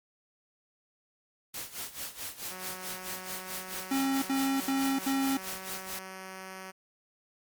white noise with tremolo, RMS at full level -37 dBFS, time 1.54-5.99 s, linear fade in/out 2 ms, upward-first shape sine, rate 4.6 Hz, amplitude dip 80%
5% pulse tone with pitch glide, 185.1 to 188.88 Hz, F#3 to F#3, +1 to +36 cents, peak -30 dBFS, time 2.5-6.72 s, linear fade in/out 20 ms, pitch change +35 cents, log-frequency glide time 2.99-5.17 s
square tone bursts, 270.3 Hz, C#4, 44 cents flat, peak -27 dBFS, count 4, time 3.91-5.372 s, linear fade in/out 5 ms, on 310 ms, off 74 ms
effects MP3 96 kbps

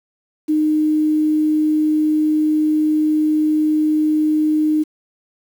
sine tone with quantisation, 307.3 Hz, D#4, 21 cents flat, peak -13 dBFS, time 0.48-4.84 s, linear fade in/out 20 ms, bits 7, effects none

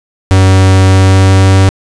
45% pulse tone with pitch glide, 94.9 to 95.78 Hz, F#2 to G2, +44 to -40 cents, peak -3 dBFS, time 0.31-1.69 s, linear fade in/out 0 ms, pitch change +16 cents, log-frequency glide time 0.81-1.56 s, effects resampled to 22050 Hz + 7-bit

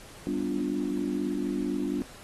sine chord, G dominant seventh, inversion none, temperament equal with one note detuned, 196 / 246.9 / 291.1 / 349.2 Hz, G3 / B3 / D4 / F4, 0 / 0 / -15 / 0 cents, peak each -34 / -33 / -30 / -34 dBFS, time 0.27-2.02 s, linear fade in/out 0 ms, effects pink hiss -49 dBFS RMS until 2.23 s + AAC 32 kbps

